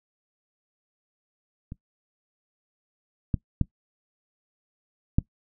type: clicks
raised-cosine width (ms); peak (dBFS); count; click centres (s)
5; -24 / -11 / -9 / -7; 4; 1.721 / 3.342 / 3.613 / 5.185
effects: noise-tail reverb RT60 0.1 s tail -20 dB re dry